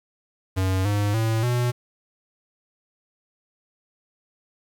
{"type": "tone with pitch steps", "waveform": "square", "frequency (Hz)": [94.2, 102.73, 112.02, 122.16], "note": ["F#2", "G#2", "A2", "B2"], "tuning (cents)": [32, -18, 32, -18], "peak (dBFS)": -21, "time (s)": [0.56, 1.72], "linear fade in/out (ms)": 20, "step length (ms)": 290, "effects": ["8-bit"]}